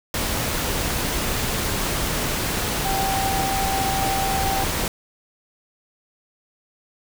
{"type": "tone in noise", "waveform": "sine", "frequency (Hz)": 777, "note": "G5", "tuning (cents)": -16, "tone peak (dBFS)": -23, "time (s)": [2.85, 4.64], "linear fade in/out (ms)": 2, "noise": "pink", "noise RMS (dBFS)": -24, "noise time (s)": [0.14, 4.88], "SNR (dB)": -2, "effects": []}